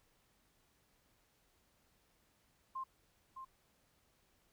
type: tone with echo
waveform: sine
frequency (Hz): 1055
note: C6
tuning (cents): +14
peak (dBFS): -39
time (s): 2.75-2.84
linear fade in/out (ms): 10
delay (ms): 610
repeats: 1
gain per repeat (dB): -7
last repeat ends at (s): 3.45
effects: pink hiss -74 dBFS RMS until 4.52 s